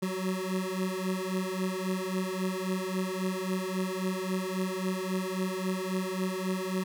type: beating tone pair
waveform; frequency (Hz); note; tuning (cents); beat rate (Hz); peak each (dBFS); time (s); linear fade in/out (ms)
25% pulse; 185 / 188.7; F#3 / F#3; 0 / +34; 3.7; -29; 0.02-6.84; 10
effects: none